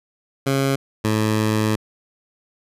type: tone pair in turn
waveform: 15% pulse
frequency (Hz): 136.5 / 108.34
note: C#3 / A2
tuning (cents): -26 / -26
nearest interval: major third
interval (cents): 400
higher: first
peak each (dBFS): -11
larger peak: neither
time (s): 0.46-0.76 / 1.04-1.76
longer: second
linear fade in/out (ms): 10
effects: resampled to 32000 Hz